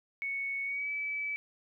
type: tone with pitch glide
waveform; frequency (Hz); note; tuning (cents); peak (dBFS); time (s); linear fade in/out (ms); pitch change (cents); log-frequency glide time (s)
sine; 2217 to 2299; C#7 to D7; 0 to -37; -32; 0.22-1.36; 0; +63; 0.64-0.9
effects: 12-bit